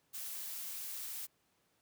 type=noise; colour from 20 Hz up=blue; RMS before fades=-43 dBFS; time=0.13-1.27 s; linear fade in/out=20 ms; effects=pink hiss -75 dBFS RMS until 1.81 s + high-pass 100 Hz 12 dB/octave